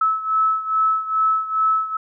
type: beating tone pair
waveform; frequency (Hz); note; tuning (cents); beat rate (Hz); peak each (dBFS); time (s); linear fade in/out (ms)
sine; 1300 / 1302.4; E6 / E6; -24 / -21; 2.4; -18 / -22; 0.01-1.97; 5
effects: none